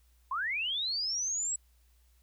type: linear sweep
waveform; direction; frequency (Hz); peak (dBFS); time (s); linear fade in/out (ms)
sine; up; 989 to 7840; -30; 0.31-1.56; 5
effects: added 60 Hz sine -62 dBFS peak until 2.22 s + white hiss -72 dBFS RMS until 2.22 s